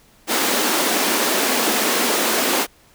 pink high-pass noise, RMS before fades -19 dBFS, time 0.27-2.67 s, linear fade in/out 50 ms, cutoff 220 Hz, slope 48 dB/octave, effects pink hiss -53 dBFS RMS until 2.94 s

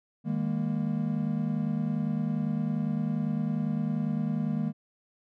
triangle chord, D# suspended fourth, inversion none, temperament equal with one note detuned, 155.56 / 203.1 / 233.1 Hz, D#3 / G#3 / A#3, 0 / -38 / 0 cents, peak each -29 dBFS, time 0.24-4.73 s, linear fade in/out 50 ms, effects none

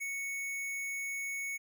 square tone, 2217 Hz, C#7, in tune, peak -36 dBFS, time 0-1.58 s, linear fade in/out 20 ms, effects none

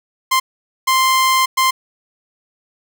sawtooth tone bursts at uneven times, 1046.5 Hz, C6, in tune, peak -8 dBFS, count 3, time 0.31-0.4 / 0.87-1.46 / 1.57-1.71 s, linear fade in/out 10 ms, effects none

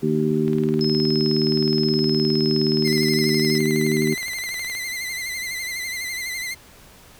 harmonic tone, 77 Hz, D#2, 17 cents flat, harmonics 2 / 3 / 4 / 5, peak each -24 / -22 / -26 / -22 dBFS, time 0.02-4.15 s, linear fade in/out 20 ms
click train, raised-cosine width 0.3 ms, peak -22 dBFS, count 83, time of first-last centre 0.48-4.751 s, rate 19.2 Hz
sine tone, 5170 Hz, E8, 34 cents flat, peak -24 dBFS, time 0.81-3.58 s, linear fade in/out 0 ms
sawtooth tone with vibrato, 2053 Hz, C7, 33 cents flat, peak -23 dBFS, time 2.84-6.55 s, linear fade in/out 20 ms, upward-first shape sine, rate 12 Hz, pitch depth 59 cents each way
effects pink hiss -48 dBFS RMS until 7.19 s

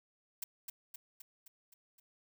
blue noise with echo, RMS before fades -39 dBFS, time 0.42-0.44 s, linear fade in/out 5 ms, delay 260 ms, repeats 6, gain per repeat -4 dB, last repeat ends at 2 s, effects none

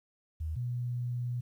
sine tone pair in turn, 78.9 / 122.19 Hz, D#2 / B2, +25 / -18 cents, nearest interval minor sixth, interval 757 cents, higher second, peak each -32 / -31 dBFS, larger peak second, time 0.4-0.56 / 0.56-1.41 s, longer second, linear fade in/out 10 ms, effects 11-bit

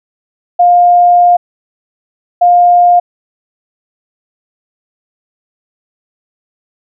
sine tone bursts at uneven times, 706 Hz, F5, 19 cents sharp, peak -3 dBFS, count 2, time 0.59-1.37 / 2.41-3 s, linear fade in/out 10 ms, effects none

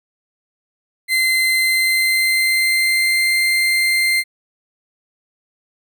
35% pulse tone with pitch glide, 2066 to 2090 Hz, C7 to C7, -22 to -2 cents, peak -12 dBFS, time 1.08-4.24 s, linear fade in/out 50 ms, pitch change +20 cents, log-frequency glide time 1.51-3.37 s, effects none

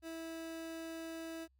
30% pulse tone, 326.8 Hz, E4, 15 cents flat, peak -40 dBFS, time 0.02-1.48 s, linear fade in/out 50 ms, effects added 65 Hz sine -69 dBFS peak until 1.59 s

